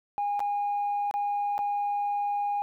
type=tone with dropouts; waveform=sine; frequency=817 Hz; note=G#5; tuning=29 cents flat; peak=-24 dBFS; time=0.18-2.62 s; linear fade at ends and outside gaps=0 ms; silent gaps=0.394-0.403 / 1.111-1.14 / 1.58-1.59 s; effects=tanh soft clip ceiling -23 dBFS + 11-bit